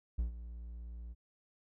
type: tone with ADSR envelope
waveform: triangle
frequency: 58.27 Hz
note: A#1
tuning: in tune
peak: -27 dBFS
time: 0.18-1.15 s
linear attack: 12 ms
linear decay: 120 ms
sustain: -14 dB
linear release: 34 ms
effects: none